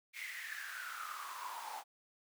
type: noise with high-pass filter sweep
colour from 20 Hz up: pink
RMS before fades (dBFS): -45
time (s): 0.13-1.84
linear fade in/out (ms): 50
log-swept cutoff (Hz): 2200 to 810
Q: 9.3
effects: none